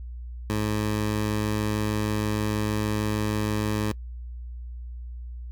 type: tone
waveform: 15% pulse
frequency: 106.4 Hz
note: G#2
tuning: 42 cents sharp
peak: -18 dBFS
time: 0.5-3.92 s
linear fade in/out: 0 ms
effects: noise-tail reverb RT60 0.1 s tail -23 dB re dry + added 60 Hz sine -34 dBFS peak until 5.51 s